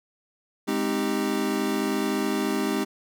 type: chord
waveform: square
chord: Ab major seventh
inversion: none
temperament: equal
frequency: 207.7 / 261.6 / 311.1 / 392 Hz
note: Ab3 / C4 / Eb4 / G4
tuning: 0 / 0 / 0 / 0 cents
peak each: -30 dBFS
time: 0.67-2.85 s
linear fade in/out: 20 ms
effects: none